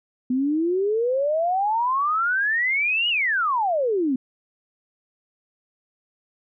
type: exponential two-way sweep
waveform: sine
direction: up then down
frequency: 246.9 to 2946 to 246.9 Hz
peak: -19 dBFS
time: 0.3-4.16 s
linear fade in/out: 5 ms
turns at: 3.09 s
effects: none